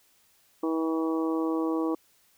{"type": "harmonic tone", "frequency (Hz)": 161.4, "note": "E3", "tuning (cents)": -36, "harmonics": [2, 3, 4, 5, 6, 7], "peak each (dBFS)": [-26, -32, -41, -41, -40, -38], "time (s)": [0.63, 1.95], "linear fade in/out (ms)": 5, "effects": ["white hiss -64 dBFS RMS until 2.37 s"]}